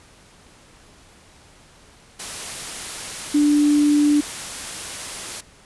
sine tone in noise, 293.7 Hz, D4, in tune, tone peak -13 dBFS, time 3.34-4.21 s, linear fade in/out 10 ms, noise white, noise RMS -31 dBFS, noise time 2.19-5.41 s, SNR +15 dB, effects pink hiss -50 dBFS RMS until 5.65 s + resampled to 24000 Hz

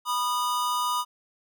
square tone pair together, 983 / 1228.2 Hz, B5 / D#6, -8 / -23 cents, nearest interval major third, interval 385 cents, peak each -28 dBFS, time 0.05-1.05 s, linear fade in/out 50 ms, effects none

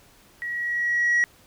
sine tone with level ramp, 1914 Hz, A#6, 45 cents sharp, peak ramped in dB -28 to -14 dBFS, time 0.42-1.24 s, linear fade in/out 0 ms, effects tanh soft clip ceiling -16 dBFS + pink hiss -55 dBFS RMS until 1.46 s

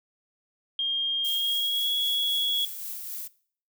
sine tone with pitch glide, 3219 to 3350 Hz, G7 to G#7, +45 to +14 cents, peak -24 dBFS, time 0.79-2.65 s, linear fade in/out 2 ms, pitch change +69 cents, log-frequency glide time 1.23-1.91 s
violet noise with tremolo, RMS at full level -35 dBFS, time 1.24-3.28 s, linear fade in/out 10 ms, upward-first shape sine, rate 3.8 Hz, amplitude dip 30%
effects noise-tail reverb RT60 0.5 s tail -20 dB re dry

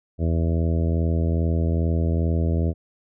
harmonic tone, 82.41 Hz, E2, in tune, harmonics 1 / 2 / 3 / 4 / 5 / 6 / 7 / 8, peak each -20 / -26 / -30 / -32 / -34 / -36 / -37 / -38 dBFS, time 0.18-2.74 s, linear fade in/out 50 ms, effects none

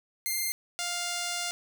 5% pulse tone pair in turn, 2103 / 701.4 Hz, C7 / F5, +8 / +7 cents, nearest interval octave + perfect fifth, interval 1901 cents, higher first, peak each -18 / -19 dBFS, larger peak first, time 0.26-0.52 / 0.79-1.51 s, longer second, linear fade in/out 0 ms, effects none

